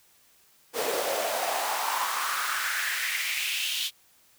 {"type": "noise with high-pass filter sweep", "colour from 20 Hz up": "pink", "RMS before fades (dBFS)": -29, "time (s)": [0.73, 3.91], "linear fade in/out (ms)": 50, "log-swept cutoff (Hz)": [430, 3400], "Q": 3.9, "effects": ["white hiss -61 dBFS RMS until 4.38 s"]}